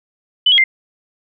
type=tone with pitch steps; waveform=sine; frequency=2998 / 3280 / 2096 Hz; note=F#7 / G#7 / C7; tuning=+22 / -22 / +2 cents; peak=-8 dBFS; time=0.46-0.64 s; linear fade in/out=5 ms; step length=60 ms; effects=none